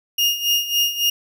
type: tone with tremolo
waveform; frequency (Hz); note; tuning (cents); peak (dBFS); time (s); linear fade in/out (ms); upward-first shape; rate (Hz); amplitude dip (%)
35% pulse; 2839; F7; +28; -13; 0.18-1.1; 5; sine; 3.6; 75
effects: none